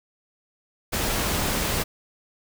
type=noise; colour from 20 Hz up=pink; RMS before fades=-25 dBFS; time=0.92-1.84 s; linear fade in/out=20 ms; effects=none